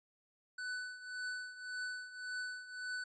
square tone with tremolo, 1496 Hz, F#6, 19 cents sharp, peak -38 dBFS, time 0.58-3.04 s, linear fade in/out 5 ms, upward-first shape triangle, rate 1.8 Hz, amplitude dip 80%, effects resampled to 16000 Hz

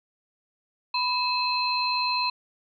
sine tone cluster, 998 / 2595 / 4124 Hz, B5 / E7 / C8, +18 / -28 / -26 cents, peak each -26 / -30 / -27 dBFS, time 0.94-2.3 s, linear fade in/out 5 ms, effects none

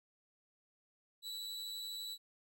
40% pulse tone with amplitude modulation, 3939 Hz, B7, 5 cents flat, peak -39 dBFS, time 1.22-2.18 s, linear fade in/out 50 ms, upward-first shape sine, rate 282 Hz, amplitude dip 35%, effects none

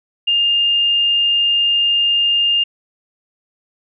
sine tone, 2814 Hz, F7, 12 cents sharp, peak -12 dBFS, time 0.27-2.64 s, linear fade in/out 10 ms, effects none

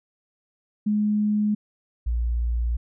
sine tone pair in turn, 210 / 58.64 Hz, G#3 / A#1, +19 / +11 cents, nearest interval octave + minor seventh, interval 2208 cents, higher first, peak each -19 / -21 dBFS, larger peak first, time 0.86-1.55 / 2.06-2.77 s, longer second, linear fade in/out 10 ms, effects none

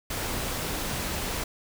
pink noise, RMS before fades -31 dBFS, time 0.1-1.44 s, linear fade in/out 5 ms, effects none

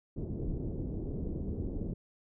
pink low-pass noise, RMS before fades -36 dBFS, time 0.16-1.94 s, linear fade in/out 10 ms, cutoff 410 Hz, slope 24 dB/octave, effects none

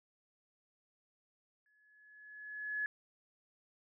sine tone with exponential growth, 1700 Hz, G#6, 40 cents sharp, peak -32 dBFS, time 1.66-2.86 s, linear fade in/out 1 ms, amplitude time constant 260 ms, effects none

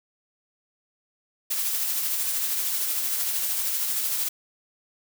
blue noise with tremolo, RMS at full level -25 dBFS, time 1.5-4.29 s, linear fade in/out 10 ms, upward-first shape triangle, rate 13 Hz, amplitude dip 35%, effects none

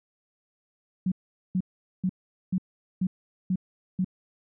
sine tone bursts, 185 Hz, F#3, in tune, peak -22 dBFS, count 7, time 1.06-4.046 s, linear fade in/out 5 ms, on 58 ms, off 430 ms, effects none

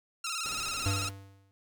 10% pulse tone with vibrato, 1318.5 Hz, E6, in tune, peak -24 dBFS, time 0.24-1.09 s, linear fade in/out 5 ms, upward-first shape square, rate 18 Hz, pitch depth 63 cents each way
pink noise with tremolo, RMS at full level -44 dBFS, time 0.44-1.11 s, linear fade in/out 20 ms, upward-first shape triangle, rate 14 Hz, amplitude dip 35%
square tone with exponential decay, 98 Hz, G2, in tune, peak -26 dBFS, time 0.86-1.51 s, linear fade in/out 0 ms, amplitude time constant 140 ms
effects none

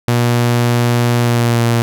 sawtooth tone with pitch glide, 120 to 117.33 Hz, B2 to A#2, -49 to +12 cents, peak -7 dBFS, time 0.08-1.82 s, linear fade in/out 0 ms, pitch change -39 cents, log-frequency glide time 1.18-1.63 s, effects none

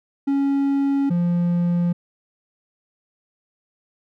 triangle tone pair in turn, 277.6 / 173.89 Hz, C#4 / F3, +3 / -7 cents, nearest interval minor sixth, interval 810 cents, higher first, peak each -15 dBFS, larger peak neither, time 0.27-1.1 / 1.1-1.93 s, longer neither, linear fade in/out 10 ms, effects none

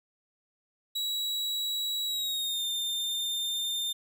40% pulse tone with pitch glide, 3890 to 3609 Hz, B7 to A7, -27 to +43 cents, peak -28 dBFS, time 0.95-3.93 s, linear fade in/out 10 ms, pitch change -130 cents, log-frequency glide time 2.07-2.65 s, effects none

